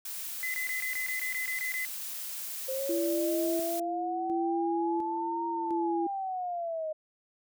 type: noise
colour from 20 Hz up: blue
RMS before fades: -38 dBFS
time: 0.05-3.8 s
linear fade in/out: 5 ms
type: tone bursts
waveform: sine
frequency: 2029 Hz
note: B6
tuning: 46 cents sharp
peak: -31 dBFS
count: 11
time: 0.43-1.85 s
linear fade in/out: 0 ms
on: 110 ms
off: 21 ms
type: linear two-way sweep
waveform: sine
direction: up then down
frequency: 523.3 to 931 to 616 Hz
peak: -31 dBFS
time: 2.68-6.93 s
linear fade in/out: 10 ms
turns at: 5.47 s
type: tone with tremolo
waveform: sine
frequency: 337.2 Hz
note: E4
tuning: 39 cents sharp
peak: -28 dBFS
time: 2.89-6.07 s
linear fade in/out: 5 ms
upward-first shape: square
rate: 0.71 Hz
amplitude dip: 50%
effects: none